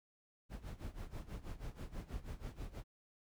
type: noise with tremolo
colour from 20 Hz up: brown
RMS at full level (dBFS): -43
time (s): 0.49-2.84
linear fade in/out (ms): 50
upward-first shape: sine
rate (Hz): 6.2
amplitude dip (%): 85
effects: none